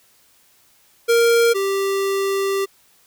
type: tone pair in turn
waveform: square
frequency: 466.2 / 392 Hz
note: A#4 / G4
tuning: 0 / 0 cents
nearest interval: minor third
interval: 300 cents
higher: first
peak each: -13 / -19 dBFS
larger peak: first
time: 1.08-1.54 / 1.54-2.66 s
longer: second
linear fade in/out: 20 ms
effects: white hiss -56 dBFS RMS until 3.06 s